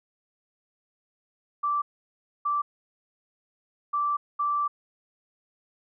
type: tone bursts at uneven times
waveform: sine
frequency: 1168 Hz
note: D6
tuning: 10 cents flat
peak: -23 dBFS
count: 4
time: 1.63-1.82 / 2.45-2.62 / 3.93-4.17 / 4.39-4.68 s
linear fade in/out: 10 ms
effects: none